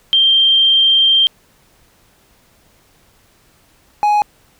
sine / triangle tone pair in turn, 3164 / 834.2 Hz, G7 / G#5, +15 / +7 cents, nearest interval octave + major seventh, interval 2308 cents, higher first, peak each -8 dBFS, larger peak neither, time 0.13-1.27 / 4.03-4.22 s, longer first, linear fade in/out 0 ms, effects pink hiss -53 dBFS RMS until 4.59 s

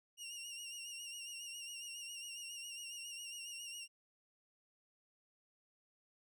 20% pulse tone with vibrato, 2813 Hz, F7, 12 cents sharp, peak -40 dBFS, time 0.17-3.88 s, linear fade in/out 50 ms, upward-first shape sine, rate 7.3 Hz, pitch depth 53 cents each way, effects none

